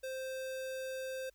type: tone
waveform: square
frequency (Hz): 523.3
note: C5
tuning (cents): 0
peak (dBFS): -39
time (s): 0.03-1.3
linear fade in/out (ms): 10
effects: added 50 Hz sine -70 dBFS peak until 1.34 s + white hiss -75 dBFS RMS until 1.34 s